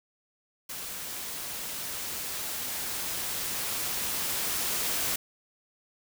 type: noise with level ramp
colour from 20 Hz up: white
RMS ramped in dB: -38 to -29 dBFS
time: 0.69-5.16 s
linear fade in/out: 5 ms
effects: none